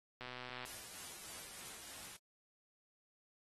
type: click train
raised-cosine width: 0.3 ms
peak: -30 dBFS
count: 56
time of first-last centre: 0.21-0.65 s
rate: 125 Hz
type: noise with tremolo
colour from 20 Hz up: white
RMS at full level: -49 dBFS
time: 0.65-2.17 s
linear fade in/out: 10 ms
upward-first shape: sine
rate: 3.2 Hz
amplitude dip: 30%
effects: AAC 32 kbps